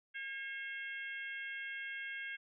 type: harmonic tone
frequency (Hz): 540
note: C#5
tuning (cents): -45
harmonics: 3 / 4 / 5 / 6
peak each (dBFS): -43 / -45 / -50 / -53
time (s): 0.14-2.37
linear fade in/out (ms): 20
effects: none